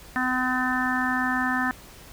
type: harmonic tone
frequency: 254.3 Hz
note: C4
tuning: 49 cents flat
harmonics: 1 / 3 / 4 / 5 / 6 / 7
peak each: -27 / -31 / -32 / -31 / -31 / -27 dBFS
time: 0.16-1.71 s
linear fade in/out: 0 ms
effects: added 50 Hz sine -50 dBFS peak until 2.12 s + pink hiss -47 dBFS RMS until 2.12 s